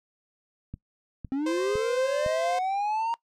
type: click train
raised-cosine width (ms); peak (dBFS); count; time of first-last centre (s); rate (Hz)
5; -24; 4; 0.74-2.263; 1.97
type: linear sweep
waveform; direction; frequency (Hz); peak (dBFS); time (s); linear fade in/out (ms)
triangle; up; 261.6 to 937; -23; 1.32-3.14; 0
type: tone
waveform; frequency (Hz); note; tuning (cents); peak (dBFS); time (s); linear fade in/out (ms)
sawtooth; 520; C5; -11; -26; 1.46-2.59; 5
effects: noise-tail reverb RT60 0.1 s tail -21 dB re dry + low-pass 8000 Hz 12 dB/octave